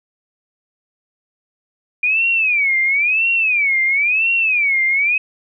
sine tone with vibrato, 2400 Hz, D7, 37 cents sharp, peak -13 dBFS, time 2.03-5.18 s, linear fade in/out 5 ms, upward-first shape sine, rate 0.98 Hz, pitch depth 230 cents each way, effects none

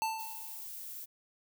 square tone with exponential decay, 887 Hz, A5, 14 cents sharp, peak -29 dBFS, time 0.02-0.67 s, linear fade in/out 0 ms, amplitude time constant 140 ms
violet noise, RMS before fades -44 dBFS, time 0.18-1.06 s, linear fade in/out 20 ms
effects none

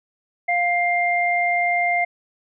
sine tone pair together, 700.8 / 2100 Hz, F5 / C7, +6 / +6 cents, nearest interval octave + perfect fifth, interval 1900 cents, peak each -20 dBFS, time 0.48-2.05 s, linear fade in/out 10 ms, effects none

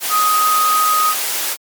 sine tone in noise, 1252 Hz, D#6, 10 cents sharp, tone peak -12 dBFS, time 0.09-1.15 s, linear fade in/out 50 ms, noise white, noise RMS -20 dBFS, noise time 0-1.57 s, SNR +5 dB, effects high-pass 400 Hz 12 dB/octave + MP3 96 kbps

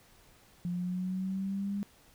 sine linear sweep, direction up, 174.61 to 202.9 Hz, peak -31 dBFS, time 0.65-1.83 s, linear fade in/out 0 ms, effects pink hiss -61 dBFS RMS until 2.14 s

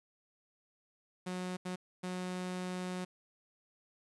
sawtooth tone bursts at uneven times, 182.3 Hz, F#3, 25 cents flat, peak -33 dBFS, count 3, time 1.26-1.57 / 1.65-1.76 / 2.03-3.05 s, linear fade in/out 10 ms, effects resampled to 24000 Hz + 10-bit

